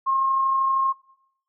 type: tone with amplitude modulation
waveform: sine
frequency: 1072 Hz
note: C6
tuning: 42 cents sharp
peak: -17 dBFS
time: 0.06-0.93 s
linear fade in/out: 20 ms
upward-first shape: sine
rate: 32.8 Hz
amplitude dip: 25%
effects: noise-tail reverb RT60 0.8 s tail -21 dB re dry